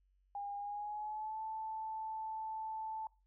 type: tone with pitch glide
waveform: sine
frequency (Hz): 810 to 878.2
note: G#5 to A5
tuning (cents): -43 to -4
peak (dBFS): -39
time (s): 0.35-3.07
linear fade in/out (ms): 2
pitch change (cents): +139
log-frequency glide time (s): 0.57-1.41
effects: noise-tail reverb RT60 0.3 s tail -23 dB re dry + added 47 Hz sine -70 dBFS peak until 3.26 s